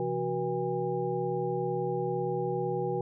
sine tone cluster, 131.1 / 169 / 371 / 481.5 / 810 Hz, C3 / E3 / F#4 / B4 / G#5, +4 / +43 / +5 / -44 / -43 cents, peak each -37 / -37 / -32 / -33 / -36 dBFS, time 0-3.01 s, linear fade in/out 2 ms, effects none

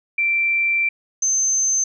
sine tone pair in turn, 2349 / 6240 Hz, D7 / G8, 0 / -9 cents, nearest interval octave + perfect fourth, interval 1691 cents, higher second, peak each -16 dBFS, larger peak neither, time 0.18-0.89 / 1.22-1.84 s, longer first, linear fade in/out 5 ms, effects none

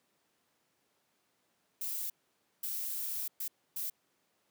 violet noise bursts at uneven times, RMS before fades -37 dBFS, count 4, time 1.81-2.1 / 2.63-3.28 / 3.4-3.48 / 3.76-3.9 s, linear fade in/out 5 ms, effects pink hiss -75 dBFS RMS until 4.5 s + high-pass 200 Hz 12 dB/octave

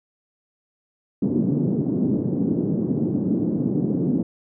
white band-pass noise, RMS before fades -22 dBFS, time 1.22-4.23 s, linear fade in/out 5 ms, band 150 to 300 Hz, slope 24 dB/octave, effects none

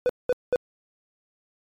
triangle tone bursts, 497.5 Hz, B4, 13 cents sharp, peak -16 dBFS, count 3, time 0.06-0.559 s, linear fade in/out 0 ms, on 33 ms, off 200 ms, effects MP3 96 kbps

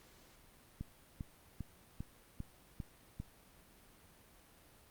click train, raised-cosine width 5 ms, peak -29 dBFS, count 7, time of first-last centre 0.81-3.2 s, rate 2.51 Hz, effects pink hiss -63 dBFS RMS until 4.9 s + Opus 48 kbps

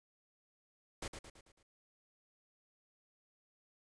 pink noise with echo, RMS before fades -42 dBFS, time 1.02-1.08 s, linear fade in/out 5 ms, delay 110 ms, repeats 5, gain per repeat -6 dB, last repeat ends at 1.63 s, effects resampled to 22050 Hz

